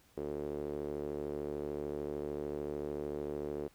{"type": "tone with band-pass filter", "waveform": "sawtooth", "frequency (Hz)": 73.42, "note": "D2", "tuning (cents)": 0, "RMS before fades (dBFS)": -39, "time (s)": [0.17, 3.68], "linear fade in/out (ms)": 5, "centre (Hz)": 410, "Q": 3.9, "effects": ["pink hiss -66 dBFS RMS until 3.74 s"]}